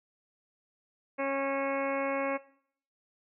harmonic tone with a mistuned harmonic, 274.2 Hz, C#4, 19 cents flat, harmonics 1 / 2 / 3 / 4 / 5 / 6 / 7 / 8 / 9 / 10, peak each -36 / -31 / -40 / -38 / -46 / -42 / -46 / -39 / -45 / -49 dBFS, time 1.18-2.38 s, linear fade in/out 20 ms, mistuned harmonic 10, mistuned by -40 cents, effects noise-tail reverb RT60 0.6 s tail -19 dB re dry

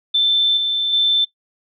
sine tone with level steps, 3542 Hz, A7, 11 cents sharp, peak -12 / -16 / -12 dBFS, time 0.14-1.25 s, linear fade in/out 10 ms, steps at 0.57 / 0.93 s, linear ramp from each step 2 ms, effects noise-tail reverb RT60 0.1 s tail -17 dB re dry

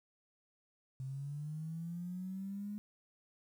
sine linear sweep, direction up, 130 to 209.2 Hz, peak -39 dBFS, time 1-2.78 s, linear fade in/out 0 ms, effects 11-bit

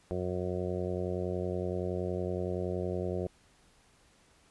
harmonic tone, 90.7 Hz, F#2, 34 cents flat, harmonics 1 / 2 / 3 / 4 / 5 / 6 / 7 / 8, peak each -37 / -38 / -47 / -36 / -39 / -40 / -42 / -49 dBFS, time 0.11-3.27 s, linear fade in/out 0 ms, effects pink hiss -64 dBFS RMS until 4.5 s + resampled to 24000 Hz

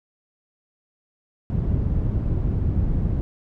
white low-pass noise, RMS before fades -22 dBFS, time 1.5-3.21 s, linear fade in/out 0 ms, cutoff 110 Hz, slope 12 dB/octave, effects none

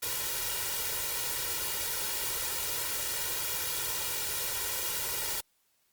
white noise with comb filter, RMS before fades -33 dBFS, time 0.02-5.41 s, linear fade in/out 10 ms, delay 2.1 ms, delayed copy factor +0.8, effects white hiss -72 dBFS RMS until 5.92 s + Opus 48 kbps

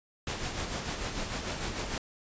pink noise with tremolo, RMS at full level -33 dBFS, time 0.27-1.98 s, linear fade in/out 2 ms, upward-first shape sine, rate 6.7 Hz, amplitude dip 45%, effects resampled to 16000 Hz

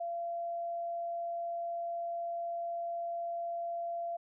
sine tone, 684 Hz, F5, 36 cents flat, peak -34 dBFS, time 0-4.17 s, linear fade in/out 10 ms, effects none

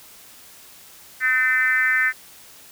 sine tone with frequency modulation, 1794 Hz, A6, 33 cents sharp, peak -16 dBFS, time 1.2-2.13 s, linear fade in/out 50 ms, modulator 260 Hz, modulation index 1.2, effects white hiss -46 dBFS RMS until 2.71 s

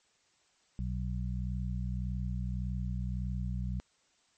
harmonic tone, 61.74 Hz, B1, in tune, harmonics 1 / 2 / 3, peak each -34 / -37 / -39 dBFS, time 0.79-3.8 s, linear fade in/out 0 ms, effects white hiss -70 dBFS RMS until 4.37 s + MP3 32 kbps

